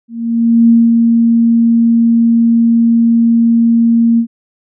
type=tone with ADSR envelope; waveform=sine; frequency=231.4 Hz; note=A#3; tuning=13 cents flat; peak=-3 dBFS; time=0.08-4.27 s; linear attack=610 ms; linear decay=220 ms; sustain=-3 dB; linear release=84 ms; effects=none